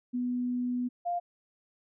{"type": "tone pair in turn", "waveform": "sine", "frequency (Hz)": [246.9, 699.6], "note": ["B3", "F5"], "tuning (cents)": [0, 3], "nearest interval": "octave + tritone", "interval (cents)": 1803, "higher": "second", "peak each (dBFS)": -28, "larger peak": "neither", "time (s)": [[0.13, 0.89], [1.05, 1.2]], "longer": "first", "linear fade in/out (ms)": 20, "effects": []}